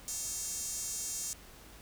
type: tone with high-pass filter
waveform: square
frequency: 246.9 Hz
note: B3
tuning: in tune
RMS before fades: -38 dBFS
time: 0.08-1.33 s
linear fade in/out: 0 ms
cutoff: 6900 Hz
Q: 3.3
effects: added 50 Hz sine -59 dBFS peak until 1.81 s + pink hiss -54 dBFS RMS until 1.81 s